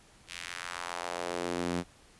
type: tone with high-pass filter sweep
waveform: sawtooth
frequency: 87.31 Hz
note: F2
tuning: in tune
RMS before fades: -36 dBFS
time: 0.27-1.84 s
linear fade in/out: 50 ms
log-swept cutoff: 2700 to 190 Hz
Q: 1.4
effects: pink hiss -59 dBFS RMS until 2.19 s + resampled to 24000 Hz